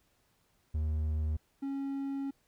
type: tone pair in turn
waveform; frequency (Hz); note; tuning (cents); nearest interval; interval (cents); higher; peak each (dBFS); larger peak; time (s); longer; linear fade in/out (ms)
triangle; 77.2 / 275.1; D#2 / C#4; -13 / -13; octave + minor seventh; 2200; second; -27 / -31; first; 0.74-1.37 / 1.62-2.31; second; 10
effects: pink hiss -72 dBFS RMS until 2.47 s